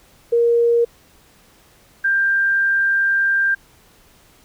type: tone pair in turn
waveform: sine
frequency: 470 / 1587.7 Hz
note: A#4 / G6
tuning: +14 / +22 cents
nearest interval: octave + major sixth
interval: 2108 cents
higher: second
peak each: -12 / -14 dBFS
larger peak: first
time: 0.32-0.85 / 2.04-3.55 s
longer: second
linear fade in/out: 10 ms
effects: pink hiss -52 dBFS RMS until 4.44 s